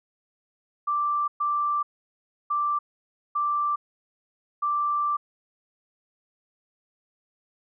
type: tone bursts at uneven times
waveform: sine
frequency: 1174.7 Hz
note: D6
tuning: in tune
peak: -22 dBFS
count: 5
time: 0.87-1.28 / 1.4-1.83 / 2.5-2.79 / 3.35-3.76 / 4.62-5.17 s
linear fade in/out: 10 ms
effects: none